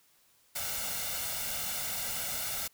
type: noise with comb filter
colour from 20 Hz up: white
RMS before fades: -35 dBFS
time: 0.55-2.68 s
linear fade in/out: 10 ms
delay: 1.4 ms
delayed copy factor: +0.65
effects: white hiss -66 dBFS RMS until 2.73 s